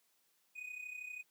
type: tone with amplitude modulation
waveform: triangle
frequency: 2489 Hz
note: D#7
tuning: in tune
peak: -39 dBFS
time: 0.55-1.23 s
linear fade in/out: 20 ms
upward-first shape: sine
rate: 32.6 Hz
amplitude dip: 70%
effects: white hiss -75 dBFS RMS until 1.3 s + high-pass 150 Hz 12 dB/octave